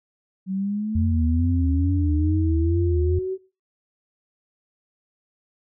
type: linear sweep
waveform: sine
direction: up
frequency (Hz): 186.3 to 382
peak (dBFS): -23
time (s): 0.46-3.38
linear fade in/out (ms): 50
type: tone with vibrato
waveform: sine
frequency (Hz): 83.7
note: E2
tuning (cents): +27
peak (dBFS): -19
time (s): 0.95-3.19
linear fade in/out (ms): 5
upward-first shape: triangle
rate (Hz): 2.3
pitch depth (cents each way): 140
effects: noise-tail reverb RT60 0.3 s tail -18 dB re dry